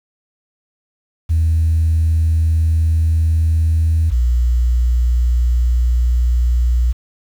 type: tone pair in turn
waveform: sine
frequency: 80.7 / 60.46 Hz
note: E2 / B1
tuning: -36 / -36 cents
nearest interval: perfect fourth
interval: 500 cents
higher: first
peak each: -10 dBFS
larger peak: neither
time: 1.29-4.11 / 4.11-6.93 s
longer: neither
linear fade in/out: 20 ms
effects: tanh soft clip ceiling -8 dBFS + 7-bit